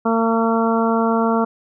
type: harmonic tone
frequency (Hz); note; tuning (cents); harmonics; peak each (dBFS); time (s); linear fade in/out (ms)
227.2; A#3; -44; 1 / 2 / 3 / 4 / 5 / 6; -18 / -21 / -23 / -24 / -25 / -26; 0.05-1.45; 10
effects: none